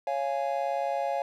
triangle chord, Db major, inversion none, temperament just, 554.4 / 693 / 831.5 Hz, Db5 / F5 / Ab5, 0 / -14 / +2 cents, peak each -29 / -29 / -30 dBFS, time 0.07-1.22 s, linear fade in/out 2 ms, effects none

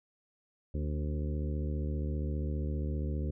harmonic tone with a mistuned harmonic, 75 Hz, D2, 37 cents sharp, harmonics 1 / 2 / 3 / 4 / 5 / 6 / 7, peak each -32 / -38 / -42 / -44 / -46 / -48 / -49 dBFS, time 0.74-3.31 s, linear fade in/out 5 ms, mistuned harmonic 4, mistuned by -36 cents, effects none

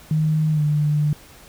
sine tone with pitch glide, 155.56 to 149.22 Hz, D#3 to D3, 0 to +28 cents, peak -16 dBFS, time 0.11-1.13 s, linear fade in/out 2 ms, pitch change -72 cents, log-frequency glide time 0.51-0.63 s, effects pink hiss -46 dBFS RMS until 1.48 s

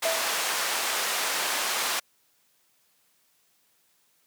pink band-pass noise, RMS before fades -28 dBFS, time 0.02-2 s, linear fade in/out 10 ms, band 780 to 13000 Hz, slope 12 dB/octave
sine tone with exponential decay, 656 Hz, E5, 9 cents flat, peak -22 dBFS, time 0.05-0.44 s, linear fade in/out 5 ms, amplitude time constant 83 ms
effects white hiss -67 dBFS RMS until 4.26 s + high-pass 100 Hz 12 dB/octave

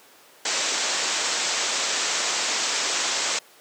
white low-pass noise, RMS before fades -25 dBFS, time 0.45-3.39 s, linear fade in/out 5 ms, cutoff 7900 Hz, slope 96 dB/octave, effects pink hiss -51 dBFS RMS until 3.6 s + high-pass 400 Hz 12 dB/octave

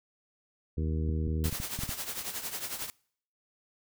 harmonic tone, 78.7 Hz, D#2, 20 cents sharp, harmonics 1 / 2 / 3 / 4 / 5 / 6, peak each -29 / -35 / -39 / -41 / -43 / -45 dBFS, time 0.77-1.5 s, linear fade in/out 10 ms
clicks, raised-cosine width 5 ms, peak -24 dBFS, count 8, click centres 1.092 / 1.276 / 1.458 / 1.527 / 1.601 / 1.79 / 1.835 / 1.892 s
white noise with tremolo, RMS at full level -34 dBFS, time 1.44-2.9 s, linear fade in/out 0 ms, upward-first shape triangle, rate 11 Hz, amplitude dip 75%
effects noise-tail reverb RT60 0.6 s tail -25 dB re dry

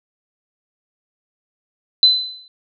sine tone with exponential decay, 4028 Hz, B7, 33 cents sharp, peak -5 dBFS, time 2.03-2.48 s, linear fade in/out 1 ms, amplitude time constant 96 ms, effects none

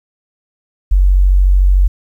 sine tone, 46.79 Hz, F#1, 20 cents sharp, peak -6 dBFS, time 0.91-1.88 s, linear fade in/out 10 ms, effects 8-bit

